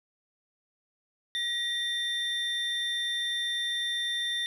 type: tone pair together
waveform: triangle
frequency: 1904 / 3582 Hz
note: A#6 / A7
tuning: +36 / +30 cents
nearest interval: major seventh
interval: 1094 cents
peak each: -32 / -28 dBFS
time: 1.35-4.46 s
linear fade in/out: 0 ms
effects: none